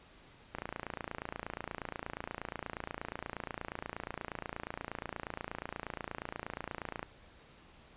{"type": "click train", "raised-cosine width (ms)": 0.5, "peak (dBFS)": -23, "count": 185, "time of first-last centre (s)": [0.55, 7.029], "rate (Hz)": 28.4, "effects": ["pink hiss -59 dBFS RMS until 7.96 s", "resampled to 8000 Hz"]}